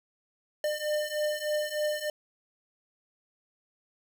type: beating tone pair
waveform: square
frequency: 600 / 603.3 Hz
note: D5 / D5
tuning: +37 / +46 cents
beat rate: 3.3 Hz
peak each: -33 / -31 dBFS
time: 0.64-2.1 s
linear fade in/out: 2 ms
effects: none